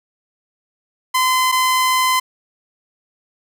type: tone pair in turn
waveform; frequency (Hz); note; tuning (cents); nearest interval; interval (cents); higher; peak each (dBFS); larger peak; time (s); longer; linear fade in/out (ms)
sawtooth; 1026 / 1026; C6 / C6; -34 / -34; unison; 0; neither; -10; neither; 1.14-1.52 / 1.52-2.2; second; 10
effects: none